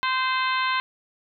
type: harmonic tone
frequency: 518 Hz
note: C5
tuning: 17 cents flat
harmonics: 2 / 3 / 4 / 5 / 6 / 7 / 8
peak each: -24 / -28 / -30 / -32 / -34 / -35 / -36 dBFS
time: 0.03-0.8 s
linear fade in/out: 0 ms
effects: none